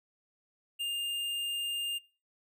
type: tone with tanh clipping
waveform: sine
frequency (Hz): 2809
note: F7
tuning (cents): +9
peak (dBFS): -33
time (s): 0.79-1.99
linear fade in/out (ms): 20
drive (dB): 13
effects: noise-tail reverb RT60 0.4 s tail -24 dB re dry